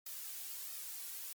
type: noise with flanger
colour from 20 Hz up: blue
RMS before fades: -45 dBFS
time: 0.06-1.33 s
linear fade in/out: 5 ms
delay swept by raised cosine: 1.6 to 2.7 ms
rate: 1.5 Hz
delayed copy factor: +0.5
effects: MP3 96 kbps